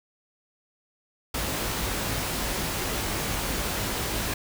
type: noise with comb filter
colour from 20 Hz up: pink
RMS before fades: -29 dBFS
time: 1.34-4.34 s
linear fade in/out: 5 ms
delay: 19 ms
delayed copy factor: +0.5
effects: none